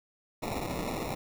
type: noise with sample-and-hold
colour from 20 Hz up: blue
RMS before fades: -34 dBFS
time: 0.42-1.15 s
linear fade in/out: 10 ms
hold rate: 1575 Hz
effects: none